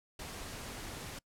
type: noise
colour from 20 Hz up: pink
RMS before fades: -44 dBFS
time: 0.19-1.19 s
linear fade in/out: 5 ms
effects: noise-tail reverb RT60 0.1 s tail -25 dB re dry + low-pass 12000 Hz 12 dB/octave